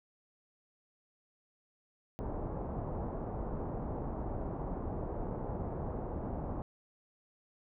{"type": "low-pass noise", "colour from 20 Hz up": "pink", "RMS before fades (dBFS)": -38, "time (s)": [2.19, 6.62], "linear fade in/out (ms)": 0, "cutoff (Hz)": 900, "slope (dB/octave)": 24, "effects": []}